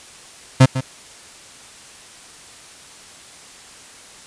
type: tone with echo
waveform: 35% pulse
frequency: 130.81 Hz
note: C3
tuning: in tune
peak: -4 dBFS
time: 0.6-0.66 s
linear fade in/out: 10 ms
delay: 150 ms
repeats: 1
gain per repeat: -13 dB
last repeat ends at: 0.81 s
effects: white hiss -42 dBFS RMS until 4.26 s + resampled to 22050 Hz